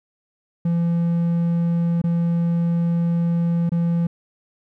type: tone with dropouts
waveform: triangle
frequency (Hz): 169.8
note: F3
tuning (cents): -48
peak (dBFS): -15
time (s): 0.65-4.07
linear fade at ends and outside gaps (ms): 5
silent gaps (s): 2.017-2.039 / 3.694-3.718
effects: none